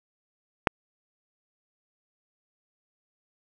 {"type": "click", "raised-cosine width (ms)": 0.5, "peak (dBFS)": -3, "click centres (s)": 0.672, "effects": []}